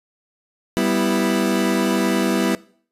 30% pulse chord, E minor, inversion first, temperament equal, 196 / 246.9 / 329.6 Hz, G3 / B3 / E4, 0 / 0 / 0 cents, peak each -19 dBFS, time 0.77-2.55 s, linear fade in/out 0 ms, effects noise-tail reverb RT60 0.5 s tail -21 dB re dry + resampled to 32000 Hz

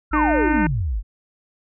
sine exponential sweep, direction down, 1427 to 41.2 Hz, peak -20 dBFS, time 0.11-1.03 s, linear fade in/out 50 ms
sine tone, 55 Hz, A1, in tune, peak -25 dBFS, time 0.11-0.82 s, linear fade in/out 10 ms
harmonic tone, 303.3 Hz, D#4, 44 cents flat, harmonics 1 / 2 / 3 / 4 / 5 / 6 / 7 / 8 / 9, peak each -19 / -33 / -24 / -37 / -26 / -30 / -33 / -36 / -41 dBFS, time 0.13-0.67 s, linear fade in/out 5 ms
effects none

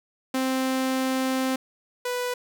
sawtooth tone pair in turn, 261.6 / 493.8 Hz, C4 / B4, 0 / 0 cents, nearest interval major seventh, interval 1100 cents, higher second, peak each -19 / -22 dBFS, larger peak first, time 0.34-1.56 / 2.05-2.34 s, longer first, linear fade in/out 5 ms, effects 9-bit

